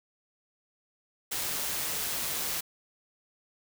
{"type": "noise with amplitude modulation", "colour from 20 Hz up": "white", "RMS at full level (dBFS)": -31, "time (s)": [1.31, 2.61], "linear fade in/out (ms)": 10, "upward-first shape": "sine", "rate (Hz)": 154, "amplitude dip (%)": 30, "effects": []}